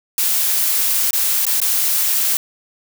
blue noise with dropouts, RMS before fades -17 dBFS, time 0.18-2.37 s, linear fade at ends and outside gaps 1 ms, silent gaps 1.108-1.131 / 1.453-1.466 / 1.602-1.616 s, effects none

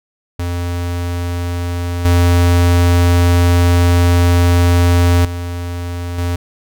square tone with level steps, 87.31 Hz, F2, in tune, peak -18 / -9 / -21 / -16 dBFS, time 0.39-6.36 s, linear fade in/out 5 ms, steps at 2.05 / 5.25 / 6.18 s, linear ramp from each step 2 ms, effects none

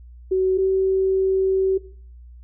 sine tone pair in turn, 375.7 / 381.6 Hz, F#4 / G4, +26 / -47 cents, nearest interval unison, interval 27 cents, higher second, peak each -16 dBFS, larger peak neither, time 0.31-0.58 / 0.58-1.78 s, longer second, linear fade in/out 10 ms, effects noise-tail reverb RT60 0.5 s tail -19 dB re dry + added 60 Hz sine -40 dBFS peak until 2.43 s

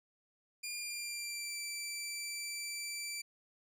15% pulse tone with pitch glide, 2408 to 2335 Hz, D7 to D7, +43 to -11 cents, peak -32 dBFS, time 0.63-3.22 s, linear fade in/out 10 ms, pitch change -54 cents, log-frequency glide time 0.78-1.58 s, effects none

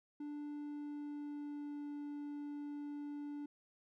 triangle tone with pitch glide, 293.7 to 291 Hz, D4 to D4, 0 to -16 cents, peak -40 dBFS, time 0.2-3.46 s, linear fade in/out 5 ms, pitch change -16 cents, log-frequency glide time 0.51-1.9 s, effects none

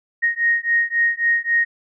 sine beating tone pair, 1864.7 / 1868.4 Hz, A#6 / A#6, 0 / +3 cents, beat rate 3.7 Hz, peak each -19 dBFS, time 0.22-1.65 s, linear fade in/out 20 ms, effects none

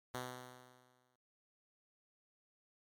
5% pulse tone with exponential decay, 126 Hz, B2, 35 cents sharp, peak -28 dBFS, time 0.14-1.16 s, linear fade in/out 5 ms, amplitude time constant 220 ms, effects noise-tail reverb RT60 0.4 s tail -24 dB re dry + MP3 96 kbps

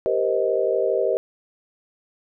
sine chord, C minor seventh, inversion second, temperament just, 392.4 / 470.9 / 523.3 / 627.9 Hz, G4 / Bb4 / C5 / Eb5, +2 / +18 / 0 / +16 cents, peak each -24 dBFS, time 0.06-1.17 s, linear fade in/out 0 ms, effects none

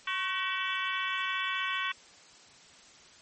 harmonic tone with a mistuned harmonic, 380 Hz, F#4, 46 cents sharp, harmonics 3 / 4 / 5 / 6 / 7 / 8 / 9, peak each -35 / -36 / -37 / -38 / -38 / -39 / -40 dBFS, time 0.07-1.92 s, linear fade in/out 5 ms, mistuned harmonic 3, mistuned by -57 cents, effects white hiss -55 dBFS RMS until 3.21 s + MP3 32 kbps

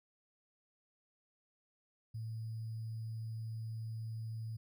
sine tone with sample-and-hold, 111.7 Hz, A2, 27 cents sharp, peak -39 dBFS, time 2.14-4.57 s, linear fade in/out 10 ms, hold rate 4900 Hz, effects none

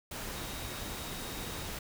sine tone in noise, 3761 Hz, A#7, 15 cents sharp, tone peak -50 dBFS, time 0.36-1.67 s, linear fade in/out 5 ms, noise pink, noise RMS -40 dBFS, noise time 0.11-1.79 s, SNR -13 dB, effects none

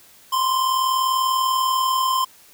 square tone pair together, 1006.3 / 1046.5 Hz, B5 / C6, +32 / 0 cents, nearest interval minor second, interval 68 cents, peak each -28 / -19 dBFS, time 0.32-2.25 s, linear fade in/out 10 ms, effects white hiss -50 dBFS RMS until 2.53 s

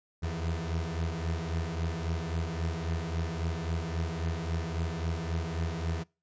30% pulse beating tone pair, 80.7 / 84.4 Hz, E2 / E2, -36 / +41 cents, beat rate 3.7 Hz, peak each -31 dBFS, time 0.22-6.04 s, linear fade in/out 20 ms, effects noise-tail reverb RT60 0.3 s tail -25 dB re dry + resampled to 16000 Hz

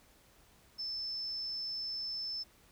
sine tone, 5274 Hz, E8, in tune, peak -36 dBFS, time 0.78-2.44 s, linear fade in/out 20 ms, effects added 60 Hz sine -70 dBFS peak until 2.71 s + pink hiss -64 dBFS RMS until 2.71 s

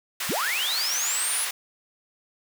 pink high-pass noise, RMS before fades -30 dBFS, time 0.2-1.51 s, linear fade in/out 5 ms, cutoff 1300 Hz, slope 12 dB/octave
sine linear sweep, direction up, 110 to 10330 Hz, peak -25 dBFS, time 0.29-1.45 s, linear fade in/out 5 ms
effects none

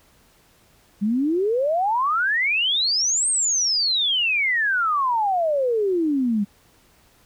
sine exponential two-way sweep, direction up then down, 196 to 8660 to 196 Hz, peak -18 dBFS, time 1.01-6.45 s, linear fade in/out 20 ms, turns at 3.29 s, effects pink hiss -57 dBFS RMS until 7.25 s

